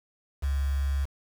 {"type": "tone with quantisation", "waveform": "sine", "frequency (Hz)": 69.3, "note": "C#2", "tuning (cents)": 0, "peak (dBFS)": -24, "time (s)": [0.42, 1.06], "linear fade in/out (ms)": 20, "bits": 7, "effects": []}